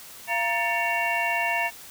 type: tone cluster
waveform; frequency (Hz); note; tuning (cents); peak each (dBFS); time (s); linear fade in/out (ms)
sine; 687 / 940 / 1771 / 2231 / 2752; F5 / A#5 / A6 / C#7 / F7; -29 / +14 / +11 / +11 / -26; -29; 0.27-1.71; 50
effects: white hiss -44 dBFS RMS until 1.9 s